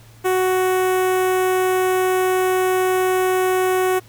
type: tone with notch filter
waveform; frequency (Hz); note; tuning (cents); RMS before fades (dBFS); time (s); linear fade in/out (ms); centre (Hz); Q
sawtooth; 371.2; F#4; +6; -18; 0.24-4; 20; 4500; 0.77
effects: added 113 Hz sine -45 dBFS peak until 4.08 s + pink hiss -50 dBFS RMS until 4.08 s